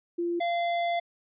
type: tone pair in turn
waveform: sine / square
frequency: 344.4 / 688.8 Hz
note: F4 / F5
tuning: -24 / -24 cents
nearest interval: octave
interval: 1200 cents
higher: second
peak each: -26 dBFS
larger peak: neither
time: 0.18-0.4 / 0.4-1 s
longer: second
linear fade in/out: 10 ms
effects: resampled to 8000 Hz